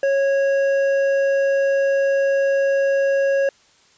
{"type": "tone with hard clipping", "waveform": "triangle", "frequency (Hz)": 550, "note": "C#5", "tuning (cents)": -14, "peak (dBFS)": -17, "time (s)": [0.03, 3.49], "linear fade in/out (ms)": 2, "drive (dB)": 11, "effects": ["white hiss -55 dBFS RMS until 3.97 s", "resampled to 16000 Hz"]}